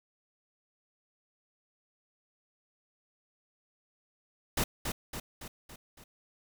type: noise with echo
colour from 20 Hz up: pink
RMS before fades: -29 dBFS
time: 4.57-4.64 s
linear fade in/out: 5 ms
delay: 280 ms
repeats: 5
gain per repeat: -5 dB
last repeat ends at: 6.04 s
effects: none